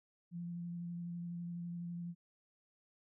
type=tone with vibrato; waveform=sine; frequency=172.5 Hz; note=F3; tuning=21 cents flat; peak=-40 dBFS; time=0.31-2.15 s; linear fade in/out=50 ms; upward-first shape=square; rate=12 Hz; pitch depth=11 cents each way; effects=none